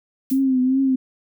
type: noise with exponential decay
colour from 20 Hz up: violet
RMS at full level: -27 dBFS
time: 0.3-0.44 s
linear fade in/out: 0 ms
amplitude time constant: 30 ms
type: tone with vibrato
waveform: sine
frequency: 261.6 Hz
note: C4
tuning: in tune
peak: -15 dBFS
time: 0.31-0.96 s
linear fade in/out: 10 ms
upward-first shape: triangle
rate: 2.5 Hz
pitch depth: 68 cents each way
effects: none